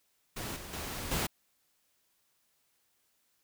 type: noise with level steps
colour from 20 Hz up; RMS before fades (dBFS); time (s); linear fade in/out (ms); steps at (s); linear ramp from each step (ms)
pink; -39 / -45 / -39 / -32; 0.36-1.27; 10; 0.56 / 0.73 / 1.11; 5
effects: white hiss -74 dBFS RMS until 3.43 s